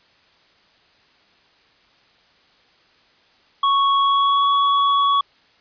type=tone with pitch glide; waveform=square; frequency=1108.7 to 1122.9 Hz; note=C#6 to C#6; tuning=0 to +22 cents; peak=-15 dBFS; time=3.63-5.21 s; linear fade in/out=5 ms; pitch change=+22 cents; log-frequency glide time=4-4.47 s; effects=white hiss -56 dBFS RMS until 5.6 s + resampled to 11025 Hz